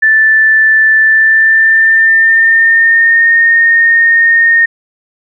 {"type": "tone with pitch glide", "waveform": "sine", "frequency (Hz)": [1760, 1841.1], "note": ["A6", "A#6"], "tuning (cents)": [0, -22], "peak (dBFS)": -4, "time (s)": [0.02, 4.66], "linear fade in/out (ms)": 10, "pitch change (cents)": 78, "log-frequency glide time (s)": [1, 3.3], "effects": []}